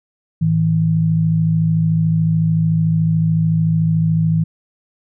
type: tone pair together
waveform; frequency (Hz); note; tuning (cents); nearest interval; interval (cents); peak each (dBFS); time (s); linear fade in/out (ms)
sine; 107.72 / 161.4; A2 / E3; -36 / -36; perfect fifth; 700; -20 / -13; 0.41-4.44; 10
effects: none